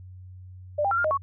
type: tone with pitch steps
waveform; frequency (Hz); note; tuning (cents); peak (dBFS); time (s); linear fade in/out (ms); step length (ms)
sine; 593 / 797 / 1363 / 1406 / 620 / 1110; D5 / G5 / F6 / F6 / D#5 / C#6; +17 / +28 / -43 / +11 / -6 / +2; -21; 0.78-1.176; 10; 66
effects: added 92 Hz sine -41 dBFS peak until 1.22 s